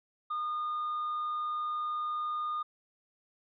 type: tone with hard clipping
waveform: triangle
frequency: 1221 Hz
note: D#6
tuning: 33 cents flat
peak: -32 dBFS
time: 0.3-2.63 s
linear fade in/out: 10 ms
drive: 5 dB
effects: resampled to 11025 Hz